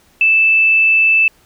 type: tone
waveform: sine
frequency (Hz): 2637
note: E7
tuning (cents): 0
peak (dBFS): -8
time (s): 0.21-1.28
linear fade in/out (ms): 2
effects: pink hiss -52 dBFS RMS until 1.45 s